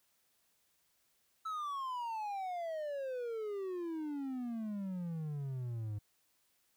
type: exponential sweep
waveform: triangle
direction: down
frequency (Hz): 1318.5 to 101.7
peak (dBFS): -35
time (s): 1.45-5.99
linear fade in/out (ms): 10
effects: white hiss -75 dBFS RMS until 6.76 s